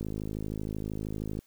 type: click train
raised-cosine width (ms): 3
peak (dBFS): -22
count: 74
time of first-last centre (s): 0.01-1.39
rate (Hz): 52.9
effects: white hiss -66 dBFS RMS until 1.46 s